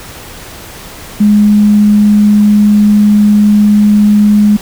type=tone; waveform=sine; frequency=208.4 Hz; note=G#3; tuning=6 cents sharp; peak=-3 dBFS; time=1.2-4.57 s; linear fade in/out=10 ms; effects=pink hiss -29 dBFS RMS until 4.61 s